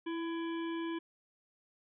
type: harmonic tone with a mistuned harmonic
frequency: 334.7 Hz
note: E4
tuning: 26 cents sharp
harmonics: 1 / 3 / 5 / 7 / 9 / 10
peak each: -35 / -45 / -49 / -52 / -54 / -55 dBFS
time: 0.06-0.99 s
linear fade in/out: 10 ms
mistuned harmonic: 1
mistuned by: -18 cents
effects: none